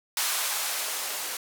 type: noise with band-pass filter sweep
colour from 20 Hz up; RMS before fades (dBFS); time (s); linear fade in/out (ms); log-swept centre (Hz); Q
violet; -30; 0.17-1.37; 2; 930 to 420; 0.95
effects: none